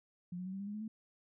sine tone with pitch steps, 177 / 182.5 / 188.18 / 194.03 / 200.1 / 206.3 / 212.7 / 219.3 Hz, F3 / F#3 / F#3 / G3 / G3 / G#3 / G#3 / A3, +23 / -24 / +30 / -17 / +36 / -11 / +42 / -6 cents, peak -39 dBFS, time 0.32-0.88 s, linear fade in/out 5 ms, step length 70 ms, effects none

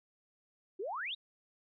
sine exponential sweep, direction up, 346 to 3951 Hz, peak -36 dBFS, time 0.79-1.15 s, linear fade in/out 10 ms, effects none

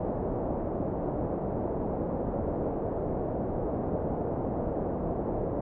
white low-pass noise, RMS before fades -31 dBFS, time 0-5.61 s, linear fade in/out 5 ms, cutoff 650 Hz, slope 24 dB/octave, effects none

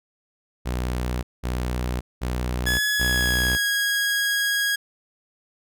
sawtooth tone bursts, 61.7 Hz, B1, 1 cent flat, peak -20 dBFS, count 4, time 0.65-3.57 s, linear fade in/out 20 ms, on 580 ms, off 200 ms
sawtooth tone with pitch glide, 1695 to 1647.7 Hz, G#6 to G#6, +35 to -14 cents, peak -17 dBFS, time 2.66-4.76 s, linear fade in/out 10 ms, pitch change -49 cents, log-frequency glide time 2.81-3.66 s
effects none

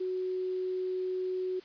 sine tone, 370 Hz, F#4, in tune, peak -30 dBFS, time 0-1.6 s, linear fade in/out 10 ms, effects white hiss -56 dBFS RMS until 1.64 s + resampled to 11025 Hz

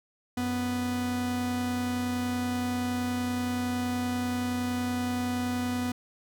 45% pulse tone pair together, 92.6 / 247.2 Hz, F#2 / B3, +2 / +2 cents, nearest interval octave + perfect fourth, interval 1700 cents, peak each -37 / -28 dBFS, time 0.37-5.92 s, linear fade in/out 5 ms, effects none

